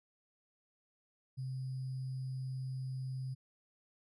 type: tone with sample-and-hold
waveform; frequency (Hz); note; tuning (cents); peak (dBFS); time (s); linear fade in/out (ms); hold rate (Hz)
sine; 130.81; C3; 0; -37; 1.37-3.35; 20; 4900
effects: resampled to 22050 Hz